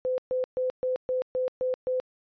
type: tone bursts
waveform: sine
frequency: 510 Hz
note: C5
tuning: 44 cents flat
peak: -24 dBFS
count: 8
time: 0.05-2 s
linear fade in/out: 0 ms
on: 130 ms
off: 130 ms
effects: resampled to 11025 Hz